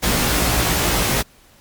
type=noise with comb filter; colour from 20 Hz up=pink; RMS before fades=-18 dBFS; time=0.02-1.23 s; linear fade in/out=20 ms; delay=17 ms; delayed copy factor=+0.8; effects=pink hiss -51 dBFS RMS until 1.6 s + MP3 96 kbps